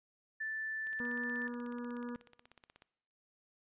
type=tone; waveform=sine; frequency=1760 Hz; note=A6; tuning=in tune; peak=-36 dBFS; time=0.4-1.48 s; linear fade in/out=10 ms
type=click train; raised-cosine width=0.2 ms; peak=-38 dBFS; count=33; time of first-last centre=0.87-2.821 s; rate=16.4 Hz
type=harmonic tone; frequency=241.4 Hz; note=B3; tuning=39 cents flat; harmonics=1 / 2 / 4 / 5 / 6 / 7; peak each=-40 / -46 / -52 / -54 / -56 / -57 dBFS; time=1-2.16 s; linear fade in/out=0 ms
effects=noise-tail reverb RT60 0.9 s tail -21 dB re dry + resampled to 8000 Hz